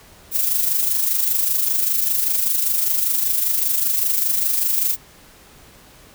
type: noise with amplitude modulation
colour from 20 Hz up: violet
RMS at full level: -17 dBFS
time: 0.31-4.97 s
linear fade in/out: 50 ms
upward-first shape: sine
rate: 25.1 Hz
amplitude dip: 50%
effects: pink hiss -47 dBFS RMS until 6.14 s